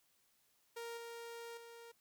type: tone with level steps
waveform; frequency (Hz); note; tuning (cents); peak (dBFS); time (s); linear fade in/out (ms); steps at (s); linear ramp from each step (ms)
sawtooth; 466.2; A#4; 0; -40 / -43 / -49; 0.76-1.92; 10; 0.97 / 1.57; 5
effects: white hiss -75 dBFS RMS until 2 s